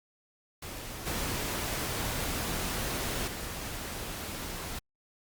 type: noise with level steps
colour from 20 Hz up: pink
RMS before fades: -41 / -33 / -38 dBFS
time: 0.62-4.79 s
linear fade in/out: 5 ms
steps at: 1.06 / 3.27 s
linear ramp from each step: 10 ms
effects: Opus 48 kbps